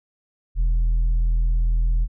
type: tone with tanh clipping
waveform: sine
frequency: 41.2 Hz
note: E1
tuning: in tune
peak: -17 dBFS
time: 0.55-2.08 s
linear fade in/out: 50 ms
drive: 3 dB
effects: none